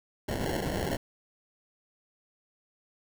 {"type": "noise with sample-and-hold", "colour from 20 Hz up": "violet", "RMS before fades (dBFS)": -31, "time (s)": [0.28, 0.97], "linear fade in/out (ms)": 5, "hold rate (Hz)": 1225, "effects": []}